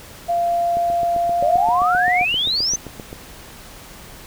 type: tone with pitch glide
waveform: sine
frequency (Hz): 690 to 722.2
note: F5 to F#5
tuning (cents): -21 to -42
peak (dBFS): -16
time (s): 0.28-2.25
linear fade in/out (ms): 20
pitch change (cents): +79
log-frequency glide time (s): 1.29-1.88
type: click train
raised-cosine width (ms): 2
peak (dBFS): -18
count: 19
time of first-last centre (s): 0.77-3.129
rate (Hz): 7.63
type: exponential sweep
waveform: sine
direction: up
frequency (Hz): 560 to 6250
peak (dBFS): -17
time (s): 1.42-2.76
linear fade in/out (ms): 5
effects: pink hiss -40 dBFS RMS until 4.26 s